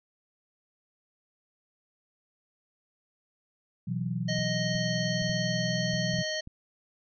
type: chord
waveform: sine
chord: B suspended fourth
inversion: none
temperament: equal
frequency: 123.47 / 164.81 / 185 Hz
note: B2 / E3 / F#3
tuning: 0 / 0 / 0 cents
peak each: -33 dBFS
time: 3.87-6.23 s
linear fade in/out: 10 ms
type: harmonic tone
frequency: 622.3 Hz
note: D#5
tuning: in tune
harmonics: 1 / 3 / 5 / 7 / 9 / 10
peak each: -34 / -35 / -38 / -36 / -43 / -44 dBFS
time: 4.28-6.41 s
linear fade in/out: 10 ms
type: clicks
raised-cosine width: 5 ms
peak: -31 dBFS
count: 8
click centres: 4.39 / 4.752 / 5.221 / 5.296 / 5.939 / 6.139 / 6.189 / 6.474 s
effects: none